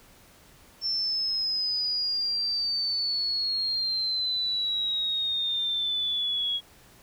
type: exponential sweep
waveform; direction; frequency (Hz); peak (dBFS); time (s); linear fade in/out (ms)
sine; down; 5390 to 3314; -25; 0.81-6.61; 50
effects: pink hiss -55 dBFS RMS until 7.02 s